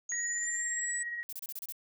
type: linear sweep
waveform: sine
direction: up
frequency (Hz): 6645 to 7980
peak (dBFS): -33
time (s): 0.09-1.03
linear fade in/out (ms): 5
type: tone with tremolo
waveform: sine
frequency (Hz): 1897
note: A#6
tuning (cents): +30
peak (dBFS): -33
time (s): 0.12-1.23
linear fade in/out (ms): 0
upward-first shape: sine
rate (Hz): 17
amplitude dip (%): 40
type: noise bursts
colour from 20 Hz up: violet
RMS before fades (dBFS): -40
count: 7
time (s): 1.29-1.723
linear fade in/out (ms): 2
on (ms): 37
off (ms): 29
effects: none